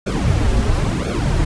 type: noise with flanger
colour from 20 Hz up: brown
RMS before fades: -17 dBFS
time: 0.06-1.45 s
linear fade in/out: 10 ms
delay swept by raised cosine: 1 to 6.5 ms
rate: 0.98 Hz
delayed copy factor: -0.9
effects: resampled to 22050 Hz